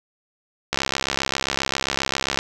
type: click train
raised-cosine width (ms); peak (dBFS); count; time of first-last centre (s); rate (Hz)
0.2; -3; 113; 0.73-2.389; 67.5
effects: none